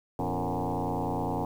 sine tone with frequency modulation, 286.3 Hz, D4, 44 cents flat, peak -27 dBFS, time 0.19-1.45 s, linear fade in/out 2 ms, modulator 89.8 Hz, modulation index 7.1, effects 9-bit

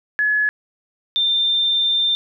sine tone pair in turn, 1700 / 3589 Hz, G#6 / A7, +40 / +34 cents, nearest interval octave + minor second, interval 1294 cents, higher second, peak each -15 dBFS, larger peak neither, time 0.19-0.49 / 1.16-2.15 s, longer second, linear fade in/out 0 ms, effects none

